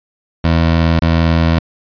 20% pulse tone with dropouts, 82.41 Hz, E2, in tune, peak -5 dBFS, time 0.44-1.59 s, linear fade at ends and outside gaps 5 ms, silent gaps 0.994-1.02 s, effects resampled to 11025 Hz

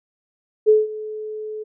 sine tone with ADSR envelope, 430 Hz, A4, 40 cents flat, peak -8 dBFS, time 0.66-1.64 s, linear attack 30 ms, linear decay 180 ms, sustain -19 dB, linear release 18 ms, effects none

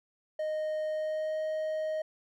triangle tone with pitch glide, 619 to 624.7 Hz, D#5 to D#5, -9 to +7 cents, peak -28 dBFS, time 0.39-2.02 s, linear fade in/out 5 ms, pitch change +16 cents, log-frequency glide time 0.89-1.4 s, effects none

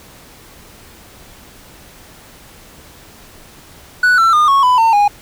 triangle tone with pitch steps, 1480 / 1341.6 / 1216.1 / 1102.4 / 999.3 / 905.8 / 821.1 Hz, F#6 / E6 / D#6 / C#6 / B5 / A#5 / G#5, 0 / +30 / -40 / -10 / +20 / -50 / -20 cents, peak -6 dBFS, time 4.03-5.08 s, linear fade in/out 5 ms, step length 150 ms, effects pink hiss -41 dBFS RMS until 5.21 s

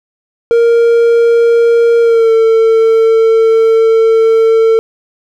triangle tone with pitch glide, 466.2 to 449.3 Hz, A#4 to A4, 0 to +36 cents, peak -3 dBFS, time 0.51-4.79 s, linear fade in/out 0 ms, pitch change -64 cents, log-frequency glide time 2.01-2.32 s, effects none

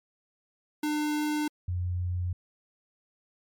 square / sine tone pair in turn, 300.4 / 89.31 Hz, D4 / F2, +39 / +39 cents, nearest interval octave + major sixth, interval 2100 cents, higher first, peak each -27 dBFS, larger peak neither, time 0.83-1.48 / 1.68-2.33 s, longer neither, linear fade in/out 5 ms, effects MP3 96 kbps

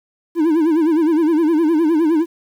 triangle tone with vibrato, 320 Hz, D#4, 49 cents sharp, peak -10 dBFS, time 0.35-2.26 s, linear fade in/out 50 ms, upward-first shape sine, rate 9.7 Hz, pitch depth 120 cents each way, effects 8-bit

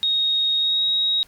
sine tone with pitch glide, 3744 to 3792 Hz, A#7 to A#7, +7 to +29 cents, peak -17 dBFS, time 0.03-1.23 s, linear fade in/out 0 ms, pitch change +22 cents, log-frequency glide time 0.57-0.84 s, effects pink hiss -53 dBFS RMS until 1.27 s + MP3 96 kbps

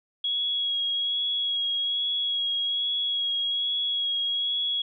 sine tone with vibrato, 3322 Hz, G#7, in tune, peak -24 dBFS, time 0.24-4.82 s, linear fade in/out 5 ms, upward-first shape sine, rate 1.2 Hz, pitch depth 17 cents each way, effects none

